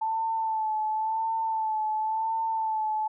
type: tone with vibrato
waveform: sine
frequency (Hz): 880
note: A5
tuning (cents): 0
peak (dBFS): -25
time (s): 0.01-3.08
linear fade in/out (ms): 10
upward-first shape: sine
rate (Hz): 0.94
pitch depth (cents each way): 35
effects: none